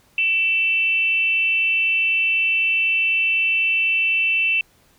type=tone with frequency modulation; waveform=sine; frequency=2668 Hz; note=E7; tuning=20 cents sharp; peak=-16 dBFS; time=0.18-4.61 s; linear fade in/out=2 ms; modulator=363 Hz; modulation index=0.34; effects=pink hiss -57 dBFS RMS until 4.98 s